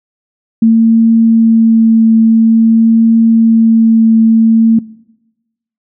sine tone with vibrato, 225.6 Hz, A3, 44 cents sharp, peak -3 dBFS, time 0.62-4.79 s, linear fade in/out 5 ms, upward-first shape triangle, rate 0.49 Hz, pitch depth 12 cents each way, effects noise-tail reverb RT60 1.0 s tail -21 dB re dry

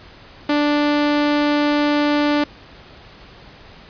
sawtooth tone, 293.7 Hz, D4, in tune, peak -11 dBFS, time 0.49-2.44 s, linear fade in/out 5 ms, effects pink hiss -43 dBFS RMS until 3.89 s + resampled to 11025 Hz

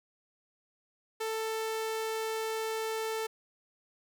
sawtooth tone, 442.7 Hz, A4, 11 cents sharp, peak -28 dBFS, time 1.2-3.27 s, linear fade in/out 10 ms, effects none

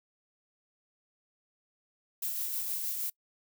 violet noise with tremolo, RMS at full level -33 dBFS, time 2.22-3.1 s, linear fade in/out 5 ms, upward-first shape sine, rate 6.4 Hz, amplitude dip 30%, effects noise-tail reverb RT60 0.1 s tail -25 dB re dry

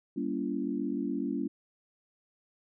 sine chord, G diminished seventh, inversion none, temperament just, 196 / 235.2 / 282.2 / 338.7 Hz, G3 / Bb3 / Db4 / Fb4, 0 / +16 / +31 / +47 cents, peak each -37 / -35 / -33 / -37 dBFS, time 0.16-1.48 s, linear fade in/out 10 ms, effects none

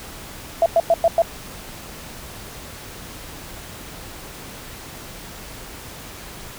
sine tone bursts, 669 Hz, E5, 25 cents sharp, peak -11 dBFS, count 5, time 0.62-1.22 s, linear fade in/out 2 ms, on 40 ms, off 100 ms, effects pink hiss -37 dBFS RMS until 6.58 s

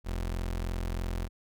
30% pulse tone, 43.15 Hz, F1, 20 cents flat, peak -28 dBFS, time 0.04-1.29 s, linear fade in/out 50 ms, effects none

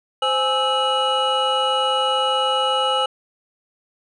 triangle tone cluster, 520 / 834 / 1309 / 2918 Hz, C5 / G#5 / E6 / F#7, -11 / +7 / -13 / -25 cents, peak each -21 dBFS, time 0.22-3.06 s, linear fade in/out 5 ms, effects resampled to 22050 Hz

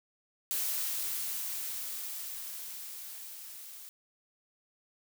blue noise with level ramp, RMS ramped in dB -32 to -48 dBFS, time 0.51-3.89 s, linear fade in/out 0 ms, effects none

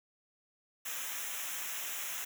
white noise with comb filter, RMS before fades -39 dBFS, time 0.85-2.25 s, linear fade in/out 10 ms, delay 0.22 ms, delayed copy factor -0.85, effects none

